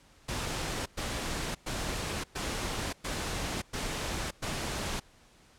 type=noise bursts; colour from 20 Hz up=pink; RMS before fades=-34 dBFS; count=7; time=0.28-5 s; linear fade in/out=10 ms; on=580 ms; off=110 ms; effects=pink hiss -60 dBFS RMS until 5.58 s + low-pass 9000 Hz 12 dB/octave